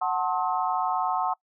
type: chord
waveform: sine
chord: F# diminished seventh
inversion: none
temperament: just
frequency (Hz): 740 / 888 / 1065.6 / 1278.7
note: F#5 / A5 / C6 / Eb6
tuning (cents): 0 / +16 / +31 / +47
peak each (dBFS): -27 / -29 / -29 / -32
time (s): 0.01-1.34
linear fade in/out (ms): 10
effects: noise-tail reverb RT60 0.1 s tail -24 dB re dry